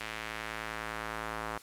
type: tone with band-pass filter sweep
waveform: square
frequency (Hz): 54.9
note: A1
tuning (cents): -3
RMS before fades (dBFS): -39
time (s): 0-1.58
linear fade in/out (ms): 5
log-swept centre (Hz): 2300 to 1200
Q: 1.3
effects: white hiss -54 dBFS RMS until 1.62 s + low-pass 12000 Hz 12 dB/octave